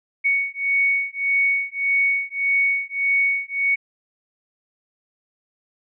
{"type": "beating tone pair", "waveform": "sine", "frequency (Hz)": [2226, 2227.7], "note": ["C#7", "C#7"], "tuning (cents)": [7, 8], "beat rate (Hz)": 1.7, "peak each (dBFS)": -21, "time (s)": [0.24, 3.76], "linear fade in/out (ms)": 20, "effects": []}